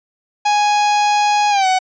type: tone with pitch glide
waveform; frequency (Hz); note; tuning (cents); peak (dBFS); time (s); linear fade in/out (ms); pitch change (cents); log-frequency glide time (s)
45% pulse; 830.6 to 748.6; G#5 to F#5; 0 to +20; -12; 0.45-1.79; 10; -180; 1.5-1.67
effects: resampled to 16000 Hz